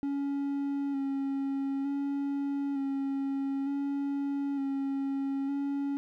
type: tone with vibrato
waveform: triangle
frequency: 277.2 Hz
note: C#4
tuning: in tune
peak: -27 dBFS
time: 0.03-5.97 s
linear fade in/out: 0 ms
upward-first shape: square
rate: 0.55 Hz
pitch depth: 20 cents each way
effects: none